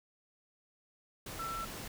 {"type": "tone in noise", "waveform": "sine", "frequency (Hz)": 1337, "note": "E6", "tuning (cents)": 24, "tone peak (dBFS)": -37, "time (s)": [1.39, 1.65], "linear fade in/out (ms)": 5, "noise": "pink", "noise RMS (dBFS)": -44, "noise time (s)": [1.26, 1.88], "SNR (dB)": 4, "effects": []}